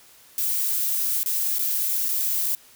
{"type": "noise with dropouts", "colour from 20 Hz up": "violet", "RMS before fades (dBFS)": -24, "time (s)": [0.38, 2.55], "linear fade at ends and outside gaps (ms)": 1, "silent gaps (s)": [[1.232, 1.26], [1.585, 1.592], [2.085, 2.089]], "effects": ["white hiss -52 dBFS RMS until 2.75 s"]}